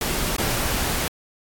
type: noise with dropouts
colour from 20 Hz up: pink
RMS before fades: -24 dBFS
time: 0.01-1.08 s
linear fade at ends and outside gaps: 2 ms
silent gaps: 0.366-0.382 s
effects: AAC 64 kbps